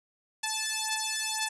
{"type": "beating tone pair", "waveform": "5% pulse", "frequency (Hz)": [872, 874], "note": ["A5", "A5"], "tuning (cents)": [-16, -12], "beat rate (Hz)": 2, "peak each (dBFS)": -20, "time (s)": [0.43, 1.49], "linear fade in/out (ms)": 10, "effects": ["resampled to 24000 Hz"]}